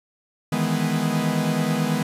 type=chord; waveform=45% pulse; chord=E major seventh; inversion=third; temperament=equal; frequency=155.56 / 164.81 / 207.7 / 246.9 Hz; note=D#3 / E3 / G#3 / B3; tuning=0 / 0 / 0 / 0 cents; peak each=-26 dBFS; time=0.52-2.03 s; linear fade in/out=5 ms; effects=resampled to 32000 Hz + 9-bit